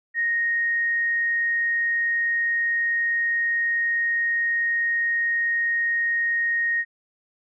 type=tone; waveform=sine; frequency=1864.7 Hz; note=A#6; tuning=in tune; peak=-20 dBFS; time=0.14-6.85 s; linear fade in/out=50 ms; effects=none